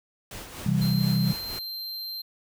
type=noise with tremolo; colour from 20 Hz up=pink; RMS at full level=-38 dBFS; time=0.31-1.59 s; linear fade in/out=2 ms; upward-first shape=sine; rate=4.2 Hz; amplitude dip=50%
type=chord; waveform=sine; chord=C major; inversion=none; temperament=equal; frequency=130.81 / 164.81 / 196 Hz; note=C3 / E3 / G3; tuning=0 / 0 / 0 cents; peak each=-25 dBFS; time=0.66-1.33 s; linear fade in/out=5 ms
type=tone; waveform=square; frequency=4143 Hz; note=C8; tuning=18 cents flat; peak=-33 dBFS; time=0.81-2.22 s; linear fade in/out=10 ms
effects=none